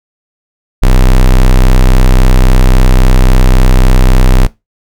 square tone, 31.83 Hz, C1, 47 cents flat, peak -3 dBFS, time 0.82-4.47 s, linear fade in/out 10 ms, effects noise-tail reverb RT60 0.2 s tail -19 dB re dry

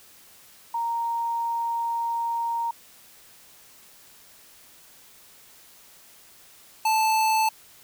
sine / square tone pair in turn, 930 / 877.8 Hz, A#5 / A5, -4 / -4 cents, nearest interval minor second, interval 100 cents, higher first, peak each -24 / -20 dBFS, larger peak second, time 0.74-2.71 / 6.85-7.49 s, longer first, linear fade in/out 5 ms, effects white hiss -52 dBFS RMS until 7.83 s

